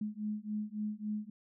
sine beating tone pair, 209.8 / 213.4 Hz, G#3 / G#3, +18 / +47 cents, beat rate 3.6 Hz, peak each -38 / -38 dBFS, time 0.01-1.3 s, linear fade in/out 5 ms, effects none

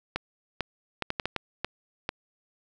clicks, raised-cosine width 0.3 ms, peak -12 dBFS, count 9, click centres 0.16 / 0.607 / 1.023 / 1.104 / 1.198 / 1.256 / 1.363 / 1.646 / 2.091 s, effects none

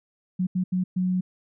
sine tone bursts at uneven times, 183.3 Hz, F#3, 16 cents flat, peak -21 dBFS, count 4, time 0.39-0.47 / 0.55-0.64 / 0.72-0.84 / 0.96-1.21 s, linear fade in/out 10 ms, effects none

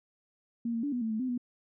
sine tone with pitch steps, 233.6 / 229.3 / 287.9 / 245 / 223 / 218.1 / 256.7 / 244.7 Hz, A#3 / A#3 / D4 / B3 / A3 / A3 / C4 / B3, +4 / -28 / -34 / -14 / +23 / -15 / -33 / -16 cents, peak -29 dBFS, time 0.65-1.378 s, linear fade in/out 5 ms, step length 91 ms, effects none

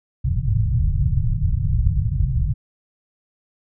white low-pass noise, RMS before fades -19 dBFS, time 0.24-2.54 s, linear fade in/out 10 ms, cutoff 140 Hz, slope 48 dB/octave, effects none

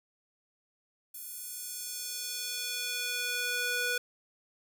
square tone with high-pass filter sweep, 489.5 Hz, B4, 15 cents flat, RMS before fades -35 dBFS, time 1.14-3.98 s, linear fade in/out 5 ms, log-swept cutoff 12000 to 1100 Hz, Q 0.96, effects none

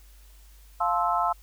sine chord, F major seventh, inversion none, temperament just, 698.5 / 873.1 / 1047.7 / 1309.6 Hz, F5 / A5 / C6 / E6, 0 / -14 / +2 / -12 cents, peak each -27 / -28 / -28 / -27 dBFS, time 0.8-1.33 s, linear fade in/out 10 ms, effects added 50 Hz sine -49 dBFS peak until 1.42 s + white hiss -59 dBFS RMS until 1.42 s

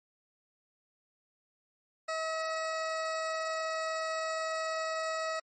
20% pulse tone, 641 Hz, E5, 49 cents flat, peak -27 dBFS, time 2.08-5.4 s, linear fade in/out 10 ms, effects MP3 32 kbps

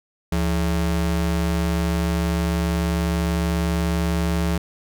square ring-modulated tone, 123.47 Hz, B2, in tune, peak -17 dBFS, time 0.32-4.58 s, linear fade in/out 5 ms, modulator 50.1 Hz, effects none

